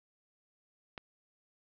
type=click; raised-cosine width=0.3 ms; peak=-25 dBFS; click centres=0.978 s; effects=low-pass 5000 Hz 12 dB/octave